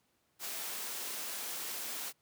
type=high-pass noise; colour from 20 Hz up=white; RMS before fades=-40 dBFS; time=0.39-2.13 s; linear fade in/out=50 ms; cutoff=240 Hz; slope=12 dB/octave; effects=pink hiss -75 dBFS RMS until 2.21 s + high-pass 100 Hz 12 dB/octave